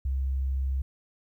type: tone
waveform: sine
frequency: 66.6 Hz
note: C2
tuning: 31 cents sharp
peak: -25 dBFS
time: 0.05-0.82 s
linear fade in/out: 5 ms
effects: 11-bit